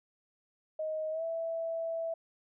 sine tone with pitch glide, 626 to 659 Hz, D#5 to E5, +10 to -1 cents, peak -32 dBFS, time 0.79-2.14 s, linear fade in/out 5 ms, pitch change +89 cents, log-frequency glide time 1.11-1.23 s, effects none

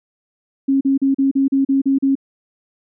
sine tone bursts, 272 Hz, C#4, 33 cents flat, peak -12 dBFS, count 9, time 0.68-2.154 s, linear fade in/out 10 ms, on 130 ms, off 38 ms, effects none

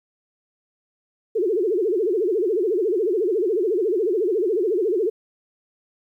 sine tone with vibrato, 397.1 Hz, G4, 22 cents sharp, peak -18 dBFS, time 1.35-5.1 s, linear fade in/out 10 ms, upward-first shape sine, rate 14 Hz, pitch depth 250 cents each way, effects 10-bit

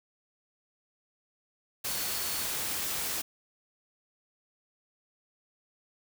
sine tone in noise, 4417 Hz, C#8, 7 cents flat, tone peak -42 dBFS, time 1.88-2.43 s, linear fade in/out 10 ms, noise white, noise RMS -33 dBFS, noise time 1.84-3.22 s, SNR -12 dB, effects none

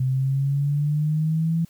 sine exponential sweep, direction up, 128.8 to 167.1 Hz, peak -19 dBFS, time 0-1.65 s, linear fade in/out 5 ms, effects white hiss -58 dBFS RMS until 1.69 s

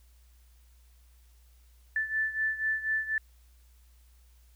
sine beating tone pair, 1756 / 1760.1 Hz, A6 / A6, -4 / 0 cents, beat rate 4.1 Hz, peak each -29 / -33 dBFS, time 1.96-3.18 s, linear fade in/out 2 ms, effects added 60 Hz sine -56 dBFS peak until 4.55 s + white hiss -68 dBFS RMS until 4.55 s

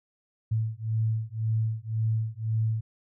sine beating tone pair, 110 / 111.9 Hz, A2 / A2, 0 / +30 cents, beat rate 1.9 Hz, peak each -28 dBFS, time 0.51-2.81 s, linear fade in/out 10 ms, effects none

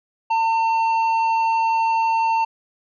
sine tone with hard clipping, 903 Hz, A5, 45 cents sharp, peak -18 dBFS, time 0.3-2.45 s, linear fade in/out 10 ms, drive 6 dB, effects resampled to 16000 Hz

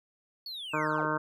triangle linear sweep, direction down, 4500 to 310.1 Hz, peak -36 dBFS, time 0.46-1.06 s, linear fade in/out 2 ms
harmonic tone, 153.7 Hz, D#3, 21 cents flat, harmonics 1 / 2 / 3 / 4 / 6 / 7 / 8 / 9 / 10, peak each -38 / -35 / -37 / -36 / -35 / -35 / -37 / -37 / -35 dBFS, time 0.73-1.18 s, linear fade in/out 10 ms
effects none

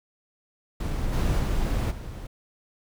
brown noise with level steps, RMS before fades -28 / -23 / -25 / -36 dBFS, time 0.8-2.27 s, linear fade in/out 5 ms, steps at 1.12 / 1.38 / 1.9 s, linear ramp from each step 20 ms, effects none

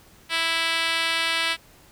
5% pulse tone with band-pass filter, 329.6 Hz, E4, in tune, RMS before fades -24 dBFS, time 0.29-1.57 s, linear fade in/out 50 ms, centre 3000 Hz, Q 0.68, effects pink hiss -53 dBFS RMS until 1.91 s

